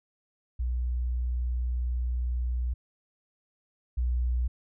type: tone pair in turn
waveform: sine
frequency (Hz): 61.1 / 61.1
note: B1 / B1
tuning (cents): -18 / -18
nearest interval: unison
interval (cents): 0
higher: neither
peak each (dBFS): -26 / -24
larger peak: second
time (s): 0.59-2.74 / 3.97-4.48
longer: first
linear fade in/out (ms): 10
effects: none